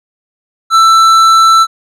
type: tone with tanh clipping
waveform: sine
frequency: 1330 Hz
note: E6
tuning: 15 cents sharp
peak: -5 dBFS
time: 0.7-1.67 s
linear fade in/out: 50 ms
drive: 12 dB
effects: none